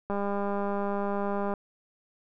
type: click train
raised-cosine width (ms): 1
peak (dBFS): -18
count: 290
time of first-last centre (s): 0.1-1.538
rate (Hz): 201
effects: none